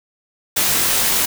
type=noise with comb filter; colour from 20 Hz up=white; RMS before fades=-17 dBFS; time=0.56-1.26 s; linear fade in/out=10 ms; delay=20 ms; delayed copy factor=-0.6; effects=none